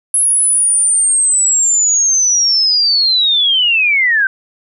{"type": "linear sweep", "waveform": "sine", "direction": "down", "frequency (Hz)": [10730, 1525], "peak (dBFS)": -9, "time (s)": [0.14, 4.27], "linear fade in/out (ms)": 2, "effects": []}